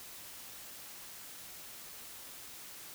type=silence; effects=white hiss -49 dBFS RMS until 2.94 s